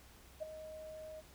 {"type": "tone with ADSR envelope", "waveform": "sine", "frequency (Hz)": 625, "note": "D#5", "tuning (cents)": 8, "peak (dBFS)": -35, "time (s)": [0.4, 1.22], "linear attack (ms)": 26, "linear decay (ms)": 9, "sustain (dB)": -11, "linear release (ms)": 31, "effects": ["added 64 Hz sine -61 dBFS peak until 1.34 s", "pink hiss -61 dBFS RMS until 1.34 s"]}